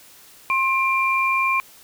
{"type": "tone pair together", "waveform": "sine", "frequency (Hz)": [1061.6, 2375], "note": ["C6", "D7"], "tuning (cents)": [25, 19], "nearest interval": "octave + major second", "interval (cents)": 1394, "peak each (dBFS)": -20, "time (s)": [0.5, 1.6], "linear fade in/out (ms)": 0, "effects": ["white hiss -48 dBFS RMS until 1.83 s"]}